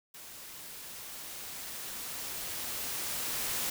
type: noise with level ramp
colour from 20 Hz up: white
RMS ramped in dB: -48 to -33 dBFS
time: 0.14-3.7 s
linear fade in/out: 5 ms
effects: none